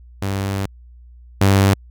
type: tone pair in turn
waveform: sawtooth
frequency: 98 / 98 Hz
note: G2 / G2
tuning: 0 / 0 cents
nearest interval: unison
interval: 0 cents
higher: neither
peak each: -16 / -7 dBFS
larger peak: second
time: 0.22-0.66 / 1.41-1.74 s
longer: first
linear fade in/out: 5 ms
effects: added 60 Hz sine -40 dBFS peak until 1.9 s